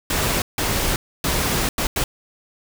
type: noise bursts at uneven times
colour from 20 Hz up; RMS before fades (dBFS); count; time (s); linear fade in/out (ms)
pink; -21; 5; 0.1-0.42 / 0.58-0.96 / 1.24-1.69 / 1.78-1.87 / 1.96-2.04; 2
effects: none